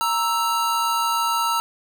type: tone pair together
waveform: square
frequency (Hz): 932.3 / 1318.5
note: A#5 / E6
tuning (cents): 0 / 0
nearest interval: tritone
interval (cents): 600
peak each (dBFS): -23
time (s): 0.01-1.6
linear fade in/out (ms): 0
effects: none